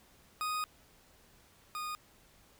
40% pulse tone pair in turn, 1244.5 / 1231.6 Hz, D#6 / D#6, 0 / -18 cents, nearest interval unison, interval 18 cents, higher first, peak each -32 / -36 dBFS, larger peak first, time 0.41-0.64 / 1.75-1.95 s, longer first, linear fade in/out 0 ms, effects pink hiss -63 dBFS RMS until 2.59 s

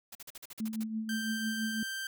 white noise bursts, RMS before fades -46 dBFS, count 10, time 0.12-0.836 s, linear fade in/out 5 ms, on 32 ms, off 44 ms
sine tone with tremolo, 220 Hz, A3, in tune, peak -30 dBFS, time 0.6-1.83 s, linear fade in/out 2 ms, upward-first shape triangle, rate 6 Hz, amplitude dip 60%
sawtooth tone, 1568 Hz, G6, in tune, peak -32 dBFS, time 1.09-2.07 s, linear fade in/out 2 ms
effects none

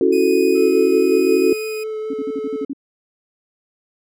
sine chord, F# minor seventh, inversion second, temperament equal, 277.2 / 329.6 / 370 / 440 Hz, C#4 / E4 / F#4 / A4, 0 / 0 / 0 / 0 cents, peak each -20 / -20 / -15 / -18 dBFS, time 0.01-1.53 s, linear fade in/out 2 ms
sawtooth tone with tremolo, 2486 Hz, D#7, 2 cents flat, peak -25 dBFS, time 0.12-1.84 s, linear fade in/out 10 ms, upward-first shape sine, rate 0.97 Hz, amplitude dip 35%
triangle tone with vibrato, 434.2 Hz, A4, 23 cents flat, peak -21 dBFS, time 0.55-2.65 s, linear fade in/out 5 ms, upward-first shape sine, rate 4.7 Hz, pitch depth 10 cents each way
sine tone bursts, 277.2 Hz, C#4, in tune, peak -22 dBFS, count 8, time 2.1-2.733 s, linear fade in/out 5 ms, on 38 ms, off 47 ms
effects none

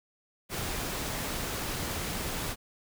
pink noise, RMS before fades -34 dBFS, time 0.49-2.56 s, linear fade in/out 50 ms, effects none

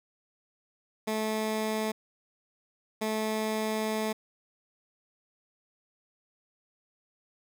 15% pulse tone bursts at uneven times, 217.5 Hz, A3, 20 cents flat, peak -22 dBFS, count 2, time 1.07-1.92 / 3.01-4.13 s, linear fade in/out 10 ms, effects none

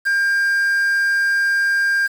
triangle tone with quantisation, 1601 Hz, G6, 36 cents sharp, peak -13 dBFS, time 0.05-2.08 s, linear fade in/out 20 ms, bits 6, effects none

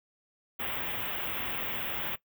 white band-stop noise, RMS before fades -34 dBFS, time 0.59-2.16 s, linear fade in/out 10 ms, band 3500 to 15000 Hz, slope 96 dB/octave, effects noise-tail reverb RT60 0.1 s tail -18 dB re dry

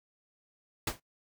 pink noise with exponential decay, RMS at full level -27 dBFS, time 0.87-1 s, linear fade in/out 5 ms, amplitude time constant 27 ms, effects noise-tail reverb RT60 0.1 s tail -19 dB re dry

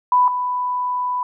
sine tone pair in turn, 993 / 993 Hz, B5 / B5, +9 / +9 cents, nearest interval unison, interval 0 cents, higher neither, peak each -11 / -19 dBFS, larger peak first, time 0.12-0.28 / 0.28-1.23 s, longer second, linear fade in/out 2 ms, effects none

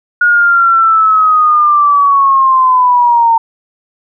sine linear sweep, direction down, 1444 to 907 Hz, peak -5 dBFS, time 0.21-3.38 s, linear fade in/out 5 ms, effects none

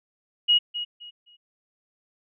sine tone with echo, 2893 Hz, F#7, 40 cents flat, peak -15 dBFS, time 0.48-0.59 s, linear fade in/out 20 ms, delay 260 ms, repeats 3, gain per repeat -12 dB, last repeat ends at 1.37 s, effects none

